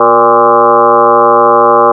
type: tone with frequency modulation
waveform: sine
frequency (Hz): 812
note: G#5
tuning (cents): -39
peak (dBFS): -3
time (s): 0-1.92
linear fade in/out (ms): 5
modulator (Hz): 113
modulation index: 3.8
effects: none